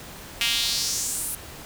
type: tone with high-pass filter sweep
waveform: sawtooth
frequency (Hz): 233.1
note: A#3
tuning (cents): 0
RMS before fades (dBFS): -26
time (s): 0.41-1.35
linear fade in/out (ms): 0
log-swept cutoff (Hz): 2700 to 11000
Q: 2.7
effects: pink hiss -41 dBFS RMS until 1.65 s